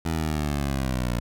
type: linear sweep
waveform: 15% pulse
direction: down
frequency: 82.41 to 58.27 Hz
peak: -18 dBFS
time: 0.05-1.2 s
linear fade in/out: 5 ms
effects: none